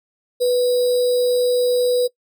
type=tone with sample-and-hold; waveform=sine; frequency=493.9 Hz; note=B4; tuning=in tune; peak=-14 dBFS; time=0.4-2.08 s; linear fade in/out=20 ms; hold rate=4410 Hz; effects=noise-tail reverb RT60 0.1 s tail -21 dB re dry